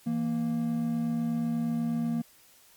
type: tone pair together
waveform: triangle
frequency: 164.83 / 233.1 Hz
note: E3 / A#3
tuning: 0 / 0 cents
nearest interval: tritone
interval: 600 cents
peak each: -31 / -25 dBFS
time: 0.06-2.22 s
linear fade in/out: 10 ms
effects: white hiss -58 dBFS RMS until 2.76 s + MP3 96 kbps